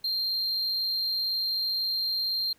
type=tone with amplitude modulation; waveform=triangle; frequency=4186 Hz; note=C8; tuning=in tune; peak=-23 dBFS; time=0.04-2.53 s; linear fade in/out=5 ms; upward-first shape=sine; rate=193 Hz; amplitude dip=40%; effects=pink hiss -63 dBFS RMS until 2.58 s